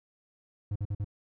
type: tone bursts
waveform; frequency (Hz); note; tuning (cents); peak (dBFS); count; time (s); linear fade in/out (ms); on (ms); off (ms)
triangle; 102; G#2; -31; -27; 4; 0.71-1.045; 5; 47; 49
effects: none